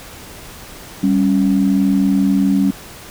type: tone pair together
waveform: sine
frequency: 196 / 276.2 Hz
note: G3 / C#4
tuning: 0 / -6 cents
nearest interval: tritone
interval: 594 cents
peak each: -13 / -14 dBFS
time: 1.03-2.71 s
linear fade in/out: 5 ms
effects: tanh soft clip ceiling -4 dBFS + pink hiss -36 dBFS RMS until 3.1 s